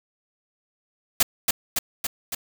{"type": "noise with echo", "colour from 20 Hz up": "white", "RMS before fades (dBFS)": -17, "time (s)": [1.2, 1.23], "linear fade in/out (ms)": 5, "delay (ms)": 280, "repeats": 4, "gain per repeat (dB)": -3, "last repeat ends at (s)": 2.35, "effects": []}